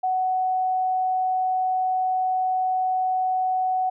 sine tone, 745 Hz, F#5, 12 cents sharp, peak -20 dBFS, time 0.03-3.9 s, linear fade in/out 10 ms, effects none

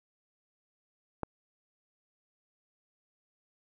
click, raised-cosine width 1 ms, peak -18 dBFS, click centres 1.233 s, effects none

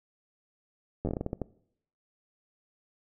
slowing click train, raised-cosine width 2 ms, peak -18 dBFS, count 11, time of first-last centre 1.05-1.417 s, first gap 10 ms, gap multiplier 1.27, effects noise-tail reverb RT60 0.7 s tail -21 dB re dry

